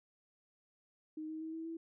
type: tone with pitch steps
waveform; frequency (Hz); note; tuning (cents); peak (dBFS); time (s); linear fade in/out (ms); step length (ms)
sine; 311.1 / 315.4 / 319.8 / 324.3 / 328.8; D#4 / D#4 / D#4 / E4 / E4; 0 / +24 / +48 / -28 / -4; -40; 1.17-1.77; 5; 120
effects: none